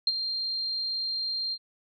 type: tone with ADSR envelope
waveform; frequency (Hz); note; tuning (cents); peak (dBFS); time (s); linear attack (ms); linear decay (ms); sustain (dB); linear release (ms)
sine; 4186; C8; 0; -19; 0.07-1.58; 3; 38; -9; 54
effects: none